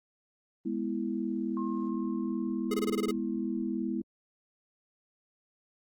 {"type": "chord", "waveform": "sine", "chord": "E major", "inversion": "first", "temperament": "equal", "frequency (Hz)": [207.7, 246.9, 329.6], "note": ["G#3", "B3", "E4"], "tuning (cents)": [0, 0, 0], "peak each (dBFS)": -34, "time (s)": [0.65, 4.02], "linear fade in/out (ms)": 10}
{"type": "tone with exponential decay", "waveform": "sine", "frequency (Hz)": 1069, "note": "C6", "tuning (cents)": 37, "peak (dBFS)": -37, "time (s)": [1.57, 3.78], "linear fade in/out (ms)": 1, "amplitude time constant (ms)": 480}
{"type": "tone bursts", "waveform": "square", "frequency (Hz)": 418.9, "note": "G#4", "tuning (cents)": 15, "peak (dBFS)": -29, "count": 8, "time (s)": [2.71, 3.112], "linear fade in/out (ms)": 5, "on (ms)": 31, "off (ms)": 22}
{"effects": ["Opus 32 kbps"]}